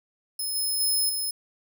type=tone with level steps; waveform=5% pulse; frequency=5170 Hz; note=E8; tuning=34 cents flat; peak=-22 / -19 / -16 / -21 dBFS; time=0.39-1.31 s; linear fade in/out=5 ms; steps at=0.55 / 0.8 / 1.09 s; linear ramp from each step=5 ms; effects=none